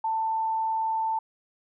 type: tone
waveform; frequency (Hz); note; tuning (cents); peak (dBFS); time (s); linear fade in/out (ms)
sine; 889; A5; +18; -24; 0.04-1.19; 5
effects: none